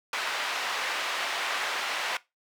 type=band-pass noise; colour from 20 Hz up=white; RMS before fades=-31 dBFS; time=0.13-2.17 s; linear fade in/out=2 ms; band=690 to 2600 Hz; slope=12 dB/octave; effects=noise-tail reverb RT60 0.2 s tail -19 dB re dry